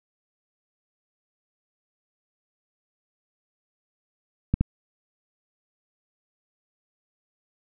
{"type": "clicks", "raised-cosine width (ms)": 5, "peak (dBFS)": -8, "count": 2, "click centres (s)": [4.54, 4.61], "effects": []}